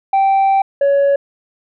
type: tone pair in turn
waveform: sine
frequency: 780 / 560.4 Hz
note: G5 / C#5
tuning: -9 / +19 cents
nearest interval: tritone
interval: 572 cents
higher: first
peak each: -7 dBFS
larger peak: neither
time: 0.13-0.62 / 0.81-1.16 s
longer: first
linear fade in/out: 5 ms
effects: tanh soft clip ceiling -9 dBFS